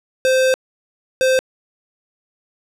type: tone bursts at uneven times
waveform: square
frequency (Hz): 520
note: C5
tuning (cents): -11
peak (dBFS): -13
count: 2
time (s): 0.25-0.54 / 1.21-1.39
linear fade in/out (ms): 0
effects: low-pass 10000 Hz 12 dB/octave + 8-bit